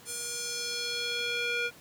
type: tone with band-pass filter sweep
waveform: square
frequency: 477.5 Hz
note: A#4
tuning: 42 cents sharp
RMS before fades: -33 dBFS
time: 0.05-1.71 s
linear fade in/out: 50 ms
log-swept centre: 9000 to 2100 Hz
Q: 1.8
effects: pink hiss -53 dBFS RMS until 1.8 s + high-pass 100 Hz 12 dB/octave